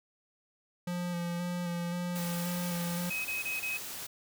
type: tone with vibrato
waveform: square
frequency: 174.61 Hz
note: F3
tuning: in tune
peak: -33 dBFS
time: 0.87-3.1 s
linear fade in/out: 5 ms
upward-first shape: square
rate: 1.9 Hz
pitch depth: 18 cents each way
type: noise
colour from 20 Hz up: white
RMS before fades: -41 dBFS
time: 2.15-4.07 s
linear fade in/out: 10 ms
type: tone bursts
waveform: sine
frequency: 2543 Hz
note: D#7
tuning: 37 cents sharp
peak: -32 dBFS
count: 4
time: 3.1-3.775 s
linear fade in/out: 10 ms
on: 150 ms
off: 25 ms
effects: none